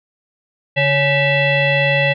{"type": "tone with frequency modulation", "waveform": "sine", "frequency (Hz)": 1259, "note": "D#6", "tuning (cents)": 20, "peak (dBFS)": -12, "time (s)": [0.76, 2.14], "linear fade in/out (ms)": 20, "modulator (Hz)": 701, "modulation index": 2.4, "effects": []}